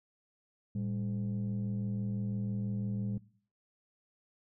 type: tone pair together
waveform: sine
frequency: 113.1 / 199.1 Hz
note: A2 / G3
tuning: +48 / +27 cents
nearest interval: minor seventh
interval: 979 cents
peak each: -33 / -33 dBFS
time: 0.75-3.18 s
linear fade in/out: 5 ms
effects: noise-tail reverb RT60 0.5 s tail -20 dB re dry + tanh soft clip ceiling -29 dBFS